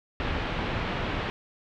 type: low-pass noise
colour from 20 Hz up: pink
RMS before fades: -30 dBFS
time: 0.2-1.3 s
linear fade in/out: 0 ms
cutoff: 3300 Hz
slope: 24 dB/octave
effects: none